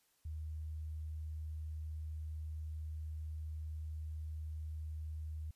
sine tone, 77.78 Hz, D#2, in tune, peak -40 dBFS, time 0.25-5.51 s, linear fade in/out 5 ms, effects white hiss -75 dBFS RMS until 5.55 s + resampled to 32000 Hz

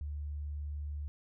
sine tone, 73.42 Hz, D2, in tune, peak -36 dBFS, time 0.01-1.08 s, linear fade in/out 0 ms, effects none

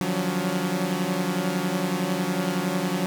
sawtooth tone cluster, 151.9 / 177 / 187.9 / 283.4 Hz, D#3 / F3 / F#3 / C#4, -41 / +23 / +27 / +38 cents, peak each -32 / -23 / -24 / -27 dBFS, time 0.01-3.06 s, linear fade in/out 0 ms, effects none

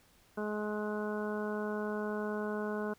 harmonic tone, 210.8 Hz, G#3, 26 cents sharp, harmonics 1 / 2 / 3 / 4 / 5 / 6 / 7, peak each -37 / -37 / -42 / -47 / -45 / -50 / -44 dBFS, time 0.37-2.94 s, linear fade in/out 10 ms, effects pink hiss -65 dBFS RMS until 2.98 s

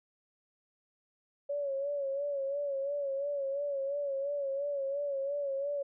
sine tone with vibrato, 560 Hz, C#5, 18 cents sharp, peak -31 dBFS, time 1.49-5.83 s, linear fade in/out 10 ms, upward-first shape sine, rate 2.9 Hz, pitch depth 59 cents each way, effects none

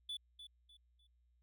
triangle tone with echo, 3465 Hz, A7, 27 cents flat, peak -39 dBFS, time 0.09-0.17 s, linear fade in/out 5 ms, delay 300 ms, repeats 3, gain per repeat -10 dB, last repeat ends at 1.07 s, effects added 60 Hz sine -70 dBFS peak until 1.42 s

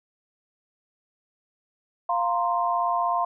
sine chord, F suspended fourth, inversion none, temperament just, 698.5 / 931.3 / 1047.7 Hz, F5 / Bb5 / C6, 0 / -2 / +2 cents, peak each -25 / -28 / -25 dBFS, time 2.09-3.25 s, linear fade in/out 5 ms, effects none

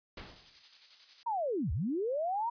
pink noise with exponential decay, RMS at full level -42 dBFS, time 0.17-0.63 s, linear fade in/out 5 ms, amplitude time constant 100 ms
violet noise with tremolo, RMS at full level -41 dBFS, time 0.27-1.23 s, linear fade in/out 0 ms, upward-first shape square, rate 11 Hz, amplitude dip 40%
sine linear two-way sweep, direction down then up, 965 to 61.4 to 965 Hz, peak -30 dBFS, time 1.26-2.5 s, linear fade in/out 10 ms, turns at 1.72 s
effects resampled to 11025 Hz

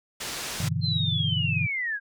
white low-pass noise, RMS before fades -34 dBFS, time 0.2-0.69 s, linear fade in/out 10 ms, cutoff 7000 Hz, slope 12 dB/octave
sine chord, E minor seventh, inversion first, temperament just, 98.89 / 123.61 / 148.33 / 164.81 Hz, G2 / B2 / D3 / E3, +16 / +2 / +18 / 0 cents, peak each -30 dBFS, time 0.6-1.67 s, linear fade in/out 5 ms
sine linear sweep, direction down, 4186 to 1584 Hz, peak -26 dBFS, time 0.81-2 s, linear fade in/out 50 ms
effects none

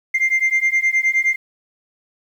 sine beating tone pair, 2093 / 2102.6 Hz, C7 / C7, 0 / +8 cents, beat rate 9.6 Hz, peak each -16 dBFS, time 0.14-1.36 s, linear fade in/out 10 ms, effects tanh soft clip ceiling -11 dBFS + 8-bit

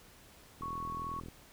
click train, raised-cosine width 3 ms, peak -33 dBFS, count 29, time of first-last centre 0.61-1.285 s, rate 41.5 Hz
sine tone, 1108.7 Hz, C#6, in tune, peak -37 dBFS, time 0.62-1.2 s, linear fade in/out 2 ms
effects pink hiss -58 dBFS RMS until 1.52 s

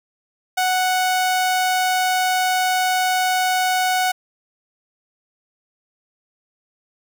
sawtooth tone, 740 Hz, F#5, in tune, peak -13 dBFS, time 0.57-4.12 s, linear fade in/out 10 ms, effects none

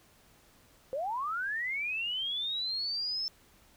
sine linear sweep, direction up, 505 to 5320 Hz, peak -31 dBFS, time 0.93-3.28 s, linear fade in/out 0 ms, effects pink hiss -62 dBFS RMS until 3.76 s

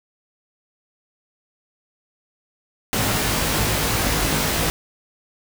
pink noise with comb filter, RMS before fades -21 dBFS, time 2.93-4.7 s, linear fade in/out 0 ms, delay 19 ms, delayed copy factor +0.95, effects none

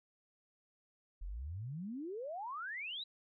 sine exponential sweep, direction up, 39 to 4004 Hz, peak -40 dBFS, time 1.21-3.04 s, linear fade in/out 10 ms, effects none

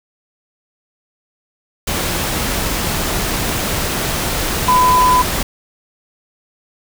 sine tone in noise, 1003 Hz, B5, 26 cents sharp, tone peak -9 dBFS, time 4.68-5.22 s, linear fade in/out 5 ms, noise pink, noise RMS -19 dBFS, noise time 1.87-5.43 s, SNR +7 dB, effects none

